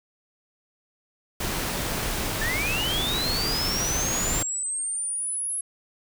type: noise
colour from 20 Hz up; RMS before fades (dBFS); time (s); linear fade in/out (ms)
pink; -28; 1.4-4.43; 5
type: linear sweep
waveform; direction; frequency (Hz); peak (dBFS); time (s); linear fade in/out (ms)
sine; up; 1721 to 10860; -26; 2.41-5.61; 5
effects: none